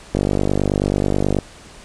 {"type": "click train", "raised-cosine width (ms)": 2, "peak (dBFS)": -4, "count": 62, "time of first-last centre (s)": [0.15, 1.387], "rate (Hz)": 49.3, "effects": ["pink hiss -42 dBFS RMS until 1.84 s", "resampled to 22050 Hz"]}